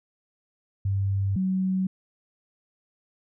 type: tone pair in turn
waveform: sine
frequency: 98.1 / 187.99 Hz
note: G2 / F#3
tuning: +2 / +28 cents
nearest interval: major seventh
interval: 1126 cents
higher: second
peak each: -22 dBFS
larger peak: neither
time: 0.85-1.36 / 1.36-1.87 s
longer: neither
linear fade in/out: 5 ms
effects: none